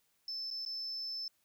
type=tone with dropouts; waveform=sine; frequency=5274 Hz; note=E8; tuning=in tune; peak=-36 dBFS; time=0.28-1.28 s; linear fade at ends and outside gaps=2 ms; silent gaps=0.504-0.51 / 0.651-0.661 s; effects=tanh soft clip ceiling -34 dBFS + white hiss -75 dBFS RMS until 1.44 s